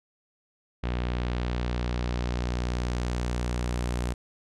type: tone with low-pass filter sweep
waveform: sawtooth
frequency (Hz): 60.6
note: B1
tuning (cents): -32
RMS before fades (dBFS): -29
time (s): 0.83-4.14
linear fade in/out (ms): 10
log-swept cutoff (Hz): 3200 to 9500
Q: 1.2
effects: none